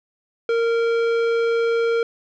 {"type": "tone with tanh clipping", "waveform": "sine", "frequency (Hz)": 462.4, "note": "A#4", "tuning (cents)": -14, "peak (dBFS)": -19, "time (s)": [0.49, 2.03], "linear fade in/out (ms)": 2, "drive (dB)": 14, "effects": []}